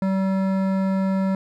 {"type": "tone with hard clipping", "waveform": "sine", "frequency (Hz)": 191.7, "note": "G3", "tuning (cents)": -38, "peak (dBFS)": -21, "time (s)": [0.02, 1.35], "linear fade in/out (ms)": 2, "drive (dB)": 14, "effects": []}